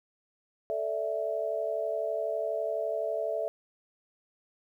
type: chord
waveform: sine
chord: A suspended fourth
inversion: none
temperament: equal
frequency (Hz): 440 / 587.3 / 659.3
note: A4 / D5 / E5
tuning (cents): 0 / 0 / 0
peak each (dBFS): -35 / -34 / -31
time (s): 0.7-3.48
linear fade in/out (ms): 0
effects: 11-bit

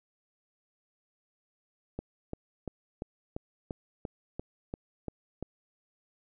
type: click train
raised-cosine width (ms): 2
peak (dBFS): -22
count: 11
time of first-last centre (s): 1.99-5.426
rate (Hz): 2.91
effects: none

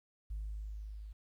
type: tone with level ramp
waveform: sine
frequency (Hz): 52.2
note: G#1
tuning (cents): +10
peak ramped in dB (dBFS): -35 to -44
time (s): 0.3-1.13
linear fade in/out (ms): 10
effects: tanh soft clip ceiling -34 dBFS + 12-bit

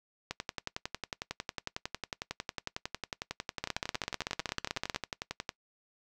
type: two click trains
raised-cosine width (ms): 0.2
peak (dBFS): -14 / -17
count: 22 / 58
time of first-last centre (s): 3.64-4.961 / 0.31-5.492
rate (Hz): 15.9 / 11
effects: noise-tail reverb RT60 0.1 s tail -22 dB re dry

